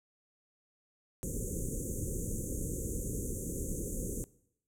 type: band-stop noise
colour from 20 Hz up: pink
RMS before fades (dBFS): -36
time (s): 1.23-4.24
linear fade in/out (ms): 0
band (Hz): 530 to 6400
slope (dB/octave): 96
effects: noise-tail reverb RT60 0.7 s tail -20 dB re dry + low-pass 11000 Hz 12 dB/octave